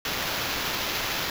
white noise with sample-and-hold, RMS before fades -29 dBFS, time 0.05-1.3 s, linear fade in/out 2 ms, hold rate 8820 Hz, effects none

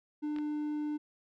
triangle tone, 299.2 Hz, D4, 32 cents sharp, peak -30 dBFS, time 0.22-0.98 s, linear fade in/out 20 ms
clicks, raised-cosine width 0.3 ms, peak -32 dBFS, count 2, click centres 0.363 / 0.386 s
effects none

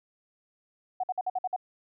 sine tone bursts, 741 Hz, F#5, 2 cents sharp, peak -26 dBFS, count 7, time 1-1.563 s, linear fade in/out 5 ms, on 35 ms, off 53 ms, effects none

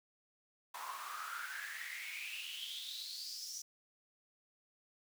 pink noise with high-pass filter sweep, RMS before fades -45 dBFS, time 0.74-3.62 s, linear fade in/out 5 ms, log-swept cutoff 940 to 5900 Hz, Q 8.6, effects none

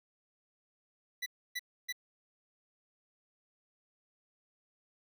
25% pulse tone bursts, 1975.5 Hz, B6, in tune, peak -31 dBFS, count 3, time 1.22-1.926 s, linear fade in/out 10 ms, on 42 ms, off 290 ms, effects none

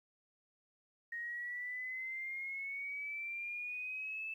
sine exponential sweep, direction up, 1864.7 to 2637 Hz, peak -39 dBFS, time 1.12-4.34 s, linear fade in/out 5 ms, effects 12-bit

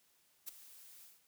blue noise with ADSR envelope, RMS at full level -42 dBFS, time 0.46-1.22 s, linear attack 23 ms, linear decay 12 ms, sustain -15 dB, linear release 190 ms, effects white hiss -72 dBFS RMS until 1.27 s + high-pass 60 Hz 12 dB/octave

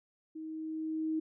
sine tone with level ramp, 316.1 Hz, D#4, 27 cents sharp, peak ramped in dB -40 to -29 dBFS, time 0.35-1.2 s, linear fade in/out 10 ms, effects none

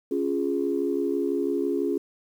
sine chord, Db major, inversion none, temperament equal, 277.2 / 349.2 / 415.3 Hz, Db4 / F4 / Ab4, 0 / 0 / 0 cents, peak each -27 dBFS, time 0.11-1.98 s, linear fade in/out 5 ms, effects tanh soft clip ceiling -13 dBFS + 9-bit

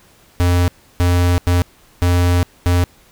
square tone bursts at uneven times, 88.3 Hz, F2, 20 cents sharp, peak -12 dBFS, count 5, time 0.4-0.68 / 1-1.38 / 1.47-1.62 / 2.02-2.43 / 2.66-2.84 s, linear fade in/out 0 ms, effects pink hiss -50 dBFS RMS until 3.11 s

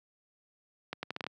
accelerating click train, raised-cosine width 0.3 ms, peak -19 dBFS, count 7, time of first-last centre 0.93-1.266 s, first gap 100 ms, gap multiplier 0.76, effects high-pass 150 Hz 12 dB/octave

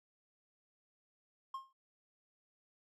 triangle tone with exponential decay, 1068 Hz, C6, 35 cents sharp, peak -35 dBFS, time 1.54-1.73 s, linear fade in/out 5 ms, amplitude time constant 40 ms, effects none

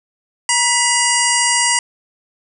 harmonic tone with a mistuned harmonic, 954 Hz, A#5, 40 cents sharp, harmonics 1 / 2 / 3 / 5 / 6 / 7 / 8 / 9 / 10, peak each -20 / -19 / -22 / -22 / -23 / -25 / -20 / -22 / -24 dBFS, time 0.49-1.79 s, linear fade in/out 2 ms, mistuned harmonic 2, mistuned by +67 cents, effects none

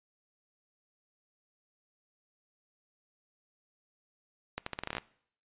accelerating click train, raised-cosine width 0.3 ms, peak -18 dBFS, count 11, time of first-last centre 4.58-4.983 s, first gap 84 ms, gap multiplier 0.82, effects noise-tail reverb RT60 0.6 s tail -21 dB re dry + resampled to 8000 Hz

